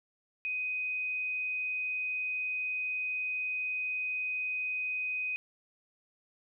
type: tone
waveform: sine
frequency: 2504 Hz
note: D#7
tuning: 10 cents sharp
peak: -31 dBFS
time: 0.45-5.36 s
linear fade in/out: 0 ms
effects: none